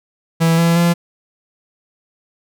45% pulse tone with pitch steps, 164.8 / 168.07 / 171.4 Hz, E3 / E3 / F3, 0 / +34 / -32 cents, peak -11 dBFS, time 0.4-0.94 s, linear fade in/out 20 ms, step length 180 ms, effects none

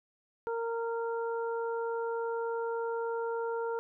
harmonic tone, 461.7 Hz, A#4, 17 cents flat, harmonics 1 / 2 / 3, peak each -32 / -38 / -42 dBFS, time 0.47-3.79 s, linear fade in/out 0 ms, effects none

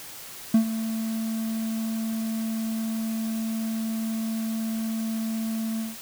triangle tone with ADSR envelope, 223 Hz, A3, 23 cents sharp, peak -11 dBFS, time 0.54-5.97 s, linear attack 5 ms, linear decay 95 ms, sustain -13 dB, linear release 170 ms, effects white hiss -41 dBFS RMS until 6.01 s

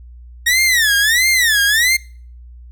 sawtooth tone with vibrato, 1851 Hz, A#6, 13 cents flat, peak -8 dBFS, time 0.46-1.97 s, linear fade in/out 10 ms, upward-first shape sine, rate 1.5 Hz, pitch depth 230 cents each way, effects noise-tail reverb RT60 0.5 s tail -25 dB re dry + added 60 Hz sine -35 dBFS peak until 2.71 s

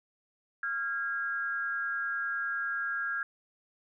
sine tone pair together, 1384.8 / 1635 Hz, F6 / G#6, -15 / -28 cents, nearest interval minor third, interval 287 cents, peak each -34 / -32 dBFS, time 0.63-3.23 s, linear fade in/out 2 ms, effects none

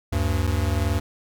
square tone pair together, 75.4 / 96.74 Hz, D2 / G2, +46 / -22 cents, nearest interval major third, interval 432 cents, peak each -24 dBFS, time 0.12-1 s, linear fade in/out 10 ms, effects none

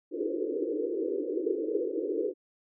pink band-pass noise, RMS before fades -31 dBFS, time 0.11-2.34 s, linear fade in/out 50 ms, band 300 to 500 Hz, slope 96 dB/octave, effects none

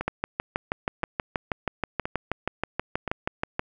two click trains, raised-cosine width 0.5 ms, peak -10 / -14 dBFS, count 23 / 4, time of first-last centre 0.08-3.594 / 0.01-3.077 s, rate 6.26 / 0.978 Hz, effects none

